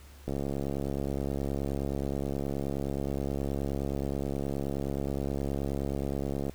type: click train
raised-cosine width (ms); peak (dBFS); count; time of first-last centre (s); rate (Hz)
2; -19; 433; 0.28-6.496; 69.5
effects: added 70 Hz sine -49 dBFS peak until 6.54 s + pink hiss -56 dBFS RMS until 6.54 s